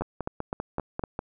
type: two click trains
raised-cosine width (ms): 1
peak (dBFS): -15 / -16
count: 5 / 7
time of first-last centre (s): 0.02-1.038 / 0.01-1.191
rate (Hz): 3.93 / 5.08
effects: none